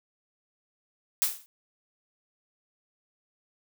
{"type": "noise with exponential decay", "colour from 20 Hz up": "blue", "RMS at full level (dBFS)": -21, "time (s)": [1.22, 1.46], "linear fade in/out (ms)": 0, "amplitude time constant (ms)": 52, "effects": []}